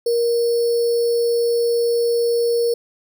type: tone with sample-and-hold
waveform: sine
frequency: 471.1 Hz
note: A#4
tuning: 18 cents sharp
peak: -15 dBFS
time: 0.06-2.74 s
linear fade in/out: 5 ms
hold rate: 4900 Hz
effects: none